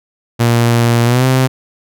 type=tone with pitch glide; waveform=sawtooth; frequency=117.9 to 130.06 Hz; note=A#2 to C3; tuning=+20 to -10 cents; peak=-5 dBFS; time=0.39-1.48 s; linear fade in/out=20 ms; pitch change=+170 cents; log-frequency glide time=1.05-1.25 s; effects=none